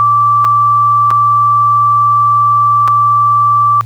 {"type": "tone with dropouts", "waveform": "sine", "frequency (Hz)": 1165, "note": "D6", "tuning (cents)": -14, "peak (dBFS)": -6, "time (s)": [0, 3.81], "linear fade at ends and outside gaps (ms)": 0, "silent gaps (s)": [[0.445, 0.45], [1.105, 1.112], [2.877, 2.881]], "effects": ["added 114 Hz sine -22 dBFS peak until 3.85 s", "pink hiss -44 dBFS RMS until 3.85 s"]}